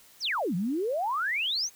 sine exponential two-way sweep, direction down then up, 6600 to 164.81 to 6600 Hz, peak -26 dBFS, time 0.2-1.7 s, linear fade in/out 50 ms, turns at 0.55 s, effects white hiss -56 dBFS RMS until 1.75 s

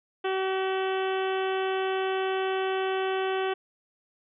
harmonic tone, 380.5 Hz, F#4, 48 cents sharp, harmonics 1 / 2 / 3 / 4 / 5 / 6 / 7 / 8 / 9, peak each -27 / -32 / -37 / -37 / -41 / -45 / -41 / -41 / -46 dBFS, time 0.24-3.54 s, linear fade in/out 10 ms, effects none

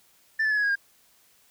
sine tone with pitch steps, 1770 / 1737.6 / 1705.8 / 1674.5 / 1643.9 / 1613.7 Hz, A6 / A6 / G#6 / G#6 / G#6 / G6, +10 / -22 / +46 / +14 / -18 / +50 cents, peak -19 dBFS, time 0.39-0.756 s, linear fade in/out 10 ms, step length 61 ms, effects tanh soft clip ceiling -20 dBFS + white hiss -61 dBFS RMS until 1.5 s

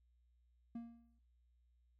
triangle tone with exponential decay, 233.1 Hz, A#3, in tune, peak -39 dBFS, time 0.75-1.19 s, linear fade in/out 5 ms, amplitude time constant 95 ms, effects noise-tail reverb RT60 0.3 s tail -17 dB re dry + added 60 Hz sine -70 dBFS peak until 1.99 s

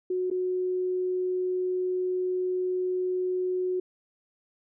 sine tone with dropouts, 366.6 Hz, F#4, 16 cents flat, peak -25 dBFS, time 0.1-3.8 s, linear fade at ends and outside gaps 5 ms, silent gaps 0.302-0.312 s, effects none

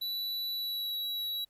square tone with pitch glide, 3951 to 3901 Hz, B7 to B7, 0 to -22 cents, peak -33 dBFS, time 0.01-1.45 s, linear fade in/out 10 ms, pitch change -22 cents, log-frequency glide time 0.51-0.97 s, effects pink hiss -74 dBFS RMS until 1.49 s

